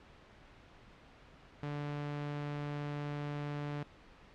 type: tone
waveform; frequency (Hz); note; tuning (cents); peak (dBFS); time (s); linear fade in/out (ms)
sawtooth; 146; D3; -10; -33; 1.63-3.83; 0
effects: pink hiss -58 dBFS RMS until 4.34 s + low-pass 3000 Hz 12 dB/octave